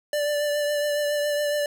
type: tone with vibrato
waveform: square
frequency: 587.3 Hz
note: D5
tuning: in tune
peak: -23 dBFS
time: 0.13-1.66 s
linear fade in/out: 2 ms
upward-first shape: triangle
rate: 7.2 Hz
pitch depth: 23 cents each way
effects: none